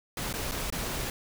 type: noise with dropouts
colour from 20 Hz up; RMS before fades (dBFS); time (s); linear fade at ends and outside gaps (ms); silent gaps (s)
pink; -33; 0.17-1.1; 2; 0.328-0.338 / 0.513-0.518 / 0.702-0.724
effects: none